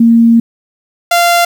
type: tone pair in turn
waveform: sine / sawtooth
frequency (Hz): 230.9 / 691.9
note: A#3 / F5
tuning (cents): -16 / -16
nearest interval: octave + perfect fifth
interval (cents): 1900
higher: second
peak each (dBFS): -3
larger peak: neither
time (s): 0-0.4 / 1.11-1.45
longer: first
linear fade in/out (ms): 5
effects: 7-bit